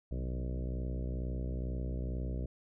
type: harmonic tone with a mistuned harmonic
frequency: 62.2 Hz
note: B1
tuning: 13 cents sharp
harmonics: 1 / 2 / 3 / 4 / 5 / 6 / 7 / 8 / 9 / 10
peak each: -35 / -41 / -45 / -47 / -49 / -51 / -52 / -53 / -54 / -55 dBFS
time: 0.11-2.46 s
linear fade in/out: 5 ms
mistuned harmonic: 2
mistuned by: +72 cents
effects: none